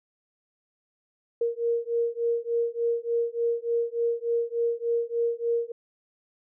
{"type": "beating tone pair", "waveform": "sine", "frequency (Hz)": [466.2, 469.6], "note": ["A#4", "A#4"], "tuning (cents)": [0, 13], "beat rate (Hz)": 3.4, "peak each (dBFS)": -27, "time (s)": [1.41, 5.72], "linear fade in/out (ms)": 5, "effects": []}